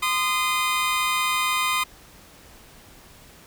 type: tone pair together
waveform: 20% pulse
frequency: 1032 / 1230.4 Hz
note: C6 / D#6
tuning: -24 / -20 cents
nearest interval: minor third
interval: 304 cents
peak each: -19 dBFS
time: 0.02-1.84 s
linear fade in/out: 10 ms
effects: pink hiss -49 dBFS RMS until 3.46 s